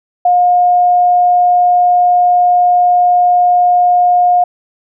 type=tone; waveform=sine; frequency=714 Hz; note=F5; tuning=38 cents sharp; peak=-6 dBFS; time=0.25-4.44 s; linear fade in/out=5 ms; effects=none